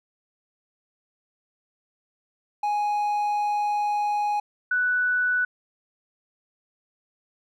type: tone pair in turn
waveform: triangle / sine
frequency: 830.6 / 1484.7 Hz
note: G#5 / F#6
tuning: 0 / +6 cents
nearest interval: minor seventh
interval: 1006 cents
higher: second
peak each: -20 / -20 dBFS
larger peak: neither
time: 2.63-4.4 / 4.71-5.45 s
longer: first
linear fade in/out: 5 ms
effects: none